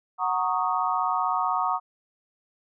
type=chord; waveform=sine; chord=D# minor seventh; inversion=first; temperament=equal with one note detuned; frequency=740 / 928.6 / 1108.7 / 1244.5 Hz; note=F#5 / A#5 / C#6 / D#6; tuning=0 / -7 / 0 / 0 cents; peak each=-28 dBFS; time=0.18-1.8 s; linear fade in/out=50 ms; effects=none